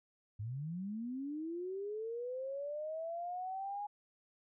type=linear sweep; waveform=sine; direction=up; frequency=98.7 to 830.6 Hz; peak=-38 dBFS; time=0.39-3.87 s; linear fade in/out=10 ms; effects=none